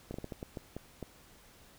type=slowing click train; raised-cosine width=2 ms; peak=-26 dBFS; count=9; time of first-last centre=0.11-1.027 s; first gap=32 ms; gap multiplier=1.35; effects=pink hiss -59 dBFS RMS until 1.78 s